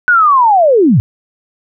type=linear sweep; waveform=sine; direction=down; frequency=1494 to 93.7 Hz; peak=-5 dBFS; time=0.08-1 s; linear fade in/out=0 ms; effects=none